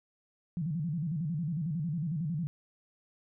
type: tone with vibrato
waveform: sine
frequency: 159.8 Hz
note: D#3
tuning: 47 cents sharp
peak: -30 dBFS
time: 0.57-2.47 s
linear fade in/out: 0 ms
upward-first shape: square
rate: 11 Hz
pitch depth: 150 cents each way
effects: none